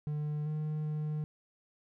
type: tone with pitch steps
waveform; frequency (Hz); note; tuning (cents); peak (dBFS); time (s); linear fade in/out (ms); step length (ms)
triangle; 149.8 / 153.1 / 152.2; D3 / D#3 / D#3; +35 / -28 / -38; -30; 0.07-1.24; 0; 390
effects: none